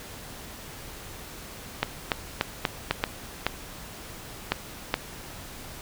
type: clicks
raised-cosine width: 0.3 ms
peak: -6 dBFS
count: 9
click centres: 1.83 / 2.118 / 2.411 / 2.652 / 2.91 / 3.039 / 3.466 / 4.52 / 4.941 s
effects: pink hiss -42 dBFS RMS until 5.81 s